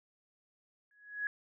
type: tone with exponential growth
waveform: sine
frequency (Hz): 1675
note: G#6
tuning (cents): +14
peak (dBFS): -29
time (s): 0.91-1.27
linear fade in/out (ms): 1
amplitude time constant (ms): 78
effects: none